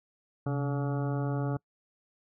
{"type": "harmonic tone with a mistuned harmonic", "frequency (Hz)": 142.6, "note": "C#3", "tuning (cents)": 49, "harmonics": [1, 2, 3, 4, 5, 6, 8, 9, 10], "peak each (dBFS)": [-29, -35, -39, -41, -43, -45, -47, -48, -49], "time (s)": [0.46, 1.57], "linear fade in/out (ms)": 5, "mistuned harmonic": 1, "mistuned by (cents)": -92, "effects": ["noise-tail reverb RT60 0.1 s tail -26 dB re dry"]}